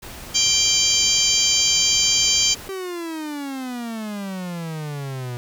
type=noise; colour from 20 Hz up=pink; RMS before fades=-37 dBFS; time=0.02-2.69 s; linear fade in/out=10 ms
type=harmonic tone; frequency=787 Hz; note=G5; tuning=7 cents sharp; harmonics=3 / 4 / 5 / 6 / 7 / 8 / 9; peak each=-28 / -21 / -31 / -21 / -27 / -22 / -23 dBFS; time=0.34-2.55 s; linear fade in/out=20 ms
type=exponential sweep; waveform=45% pulse; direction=down; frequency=390 to 120.1 Hz; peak=-27 dBFS; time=2.69-5.37 s; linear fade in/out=0 ms
effects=none